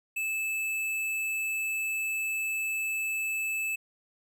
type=tone with hard clipping; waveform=sine; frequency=2620 Hz; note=E7; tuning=11 cents flat; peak=-30 dBFS; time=0.16-3.76 s; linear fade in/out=10 ms; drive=12 dB; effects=none